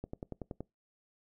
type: click train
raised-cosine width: 2 ms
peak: -26 dBFS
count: 7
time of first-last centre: 0.04-0.606 s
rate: 10.6 Hz
effects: noise-tail reverb RT60 0.2 s tail -23 dB re dry